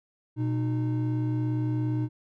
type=tone pair together; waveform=triangle; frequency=121.53 / 307.2 Hz; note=B2 / D#4; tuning=-27 / -22 cents; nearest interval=octave + major third; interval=1605 cents; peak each=-24 / -28 dBFS; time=0.36-2.09 s; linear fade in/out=50 ms; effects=none